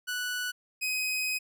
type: tone pair in turn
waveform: sawtooth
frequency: 1480 / 2517 Hz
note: F#6 / D#7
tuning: 0 / +19 cents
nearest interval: major sixth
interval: 919 cents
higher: second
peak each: -27 / -25 dBFS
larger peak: second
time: 0.07-0.52 / 0.81-1.39 s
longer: second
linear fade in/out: 20 ms
effects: none